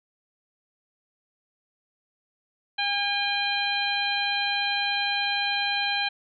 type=harmonic tone with a mistuned harmonic; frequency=809 Hz; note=G#5; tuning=46 cents flat; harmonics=1 / 2 / 3 / 4 / 5; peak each=-30 / -30 / -30 / -30 / -30 dBFS; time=2.78-6.09 s; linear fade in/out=10 ms; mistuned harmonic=4; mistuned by=-42 cents; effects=none